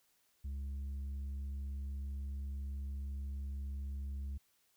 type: tone with tanh clipping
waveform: sine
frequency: 69 Hz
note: C#2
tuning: 7 cents flat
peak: -39 dBFS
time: 0.44-4.38 s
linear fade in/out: 10 ms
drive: 4 dB
effects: white hiss -74 dBFS RMS until 4.76 s